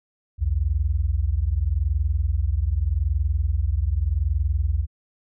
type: tone pair together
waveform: sine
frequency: 61.74 / 82.57 Hz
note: B1 / E2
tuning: 0 / +3 cents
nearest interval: perfect fourth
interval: 503 cents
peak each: -22 dBFS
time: 0.38-4.87 s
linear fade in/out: 50 ms
effects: none